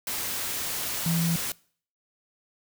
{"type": "tone in noise", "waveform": "sine", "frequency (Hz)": 167.4, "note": "E3", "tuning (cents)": 27, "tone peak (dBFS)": -23, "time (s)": [1.06, 1.36], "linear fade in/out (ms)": 2, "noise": "white", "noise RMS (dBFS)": -31, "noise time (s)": [0.07, 1.52], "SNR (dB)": 5, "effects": ["noise-tail reverb RT60 0.5 s tail -23 dB re dry"]}